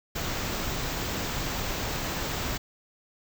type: band-stop noise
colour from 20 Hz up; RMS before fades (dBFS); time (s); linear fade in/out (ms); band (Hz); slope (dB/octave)
pink; -31; 0.15-2.58; 10; 8000 to 13000; 96
effects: none